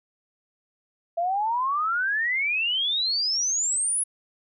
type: exponential sweep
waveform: sine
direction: up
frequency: 664 to 10548 Hz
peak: -22 dBFS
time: 1.17-4.04 s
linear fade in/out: 10 ms
effects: none